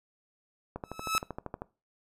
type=click train; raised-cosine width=1 ms; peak=-22 dBFS; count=12; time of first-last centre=0.76-1.619 s; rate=12.8 Hz
type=tone with exponential growth; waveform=sawtooth; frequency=1300 Hz; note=E6; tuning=24 cents flat; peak=-19 dBFS; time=0.84-1.18 s; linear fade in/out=0 ms; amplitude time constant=73 ms
effects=noise-tail reverb RT60 0.3 s tail -21 dB re dry + resampled to 32000 Hz